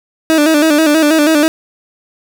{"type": "tone with vibrato", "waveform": "30% pulse", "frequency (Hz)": 307.1, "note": "D#4", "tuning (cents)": -23, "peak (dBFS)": -5, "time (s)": [0.3, 1.48], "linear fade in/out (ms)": 0, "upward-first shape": "square", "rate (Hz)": 6.2, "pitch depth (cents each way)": 71, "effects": []}